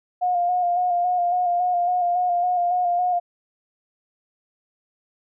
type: tone with vibrato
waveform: sine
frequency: 712 Hz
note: F5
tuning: 33 cents sharp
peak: -18 dBFS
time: 0.21-3.2 s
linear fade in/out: 20 ms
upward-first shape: square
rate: 3.6 Hz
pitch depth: 26 cents each way
effects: none